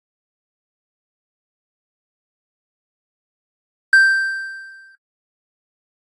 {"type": "tone with exponential decay", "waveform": "triangle", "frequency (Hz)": 1568, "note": "G6", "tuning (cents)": 0, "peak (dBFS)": -4, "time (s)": [3.93, 4.95], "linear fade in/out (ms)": 2, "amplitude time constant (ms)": 220, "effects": ["AAC 32 kbps"]}